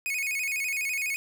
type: tone with vibrato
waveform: 45% pulse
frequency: 2345 Hz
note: D7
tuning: 3 cents flat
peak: -27 dBFS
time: 0.06-1.16 s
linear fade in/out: 0 ms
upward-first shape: square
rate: 12 Hz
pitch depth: 110 cents each way
effects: none